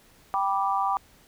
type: chord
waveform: sine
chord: G major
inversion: none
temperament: just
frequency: 784 / 980 / 1176 Hz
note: G5 / B5 / D6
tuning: 0 / -14 / +2 cents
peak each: -26 / -28 / -27 dBFS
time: 0.34-0.97 s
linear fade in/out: 0 ms
effects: pink hiss -57 dBFS RMS until 1.27 s